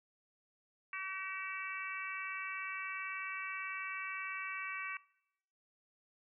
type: harmonic tone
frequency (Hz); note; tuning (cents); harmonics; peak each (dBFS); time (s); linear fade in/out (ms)
381.5; G4; -47; 3 / 4 / 5 / 6 / 7; -45 / -47 / -46 / -43 / -47; 0.93-4.97; 2
effects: noise-tail reverb RT60 0.8 s tail -22 dB re dry

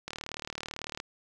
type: click train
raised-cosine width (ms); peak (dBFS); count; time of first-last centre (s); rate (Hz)
0.2; -19; 36; 0.08-1.001; 38
effects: none

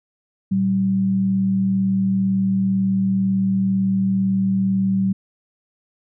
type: tone pair together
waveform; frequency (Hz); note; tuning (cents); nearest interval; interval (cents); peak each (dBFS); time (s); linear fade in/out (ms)
sine; 114.34 / 192.3; A#2 / G3; -33 / -33; major sixth; 900; -28 / -16; 0.51-5.13; 10
effects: none

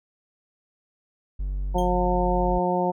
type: tone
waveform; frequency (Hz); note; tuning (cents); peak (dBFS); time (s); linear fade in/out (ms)
triangle; 47.89; G1; -40; -23; 1.39-2.59; 10
type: harmonic tone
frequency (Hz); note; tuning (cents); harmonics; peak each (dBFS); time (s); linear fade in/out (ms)
179.5; F3; +48; 1 / 2 / 3 / 4 / 5; -27 / -27 / -27 / -27 / -27; 1.74-2.92; 20
type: tone with exponential decay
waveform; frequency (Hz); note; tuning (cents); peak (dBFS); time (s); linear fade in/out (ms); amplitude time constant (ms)
sawtooth; 3193; G7; +31; -33; 1.78-1.93; 5; 31
effects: none

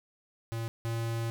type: tone pair in turn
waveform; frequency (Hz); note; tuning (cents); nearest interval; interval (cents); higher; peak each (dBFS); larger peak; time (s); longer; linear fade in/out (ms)
square; 114.5 / 115.02; A#2 / A#2; -31 / -23; unison; 8; second; -33 / -31; second; 0.52-0.68 / 0.85-1.3; second; 0
effects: none

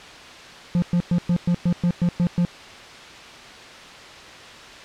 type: tone bursts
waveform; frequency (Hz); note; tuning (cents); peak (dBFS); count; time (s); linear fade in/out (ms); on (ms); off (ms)
triangle; 174.61; F3; 0; -14; 10; 0.75-2.45; 0; 71; 110
effects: white hiss -40 dBFS RMS until 4.84 s + low-pass 4000 Hz 12 dB/octave

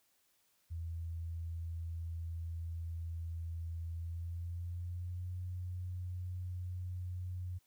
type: tone with pitch glide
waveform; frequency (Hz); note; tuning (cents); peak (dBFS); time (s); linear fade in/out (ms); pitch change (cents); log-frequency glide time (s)
sine; 83.2 to 90.21; E2 to F#2; +17 to -43; -38; 0.7-7.59; 20; +140; 3.9-5.36
effects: white hiss -74 dBFS RMS until 7.66 s

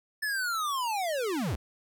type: linear sweep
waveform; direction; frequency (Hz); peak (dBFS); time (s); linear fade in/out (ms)
square; down; 1760 to 55; -29; 0.22-1.56; 10
effects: none

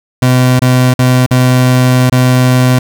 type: tone with dropouts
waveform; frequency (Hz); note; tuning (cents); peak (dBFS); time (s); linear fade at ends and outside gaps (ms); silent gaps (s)
30% pulse; 126.9; B2; +47; -3; 0.22-2.79; 5; 0.594-0.618 / 0.94-0.99 / 1.263-1.309 / 2.098-2.121
effects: none

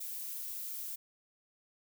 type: noise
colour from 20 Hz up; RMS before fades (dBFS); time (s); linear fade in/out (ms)
violet; -41; 0-0.96; 10
effects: none

